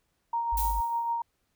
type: tone with tremolo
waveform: sine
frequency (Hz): 932.3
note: A#5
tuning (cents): 0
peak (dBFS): -25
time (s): 0.33-1.22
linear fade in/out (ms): 5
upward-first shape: sine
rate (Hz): 6.7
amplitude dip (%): 35
type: tone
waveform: sine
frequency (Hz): 51.91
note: G#1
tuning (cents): 0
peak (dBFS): -29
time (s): 0.52-0.81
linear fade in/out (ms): 10
type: noise with exponential decay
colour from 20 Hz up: violet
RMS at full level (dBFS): -30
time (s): 0.57-1.13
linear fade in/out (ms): 5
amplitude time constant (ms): 120
effects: pink hiss -75 dBFS RMS until 1.55 s